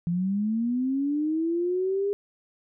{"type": "linear sweep", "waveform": "sine", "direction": "up", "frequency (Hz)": [167.8, 408.3], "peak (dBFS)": -23, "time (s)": [0.07, 2.13], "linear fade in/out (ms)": 0, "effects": []}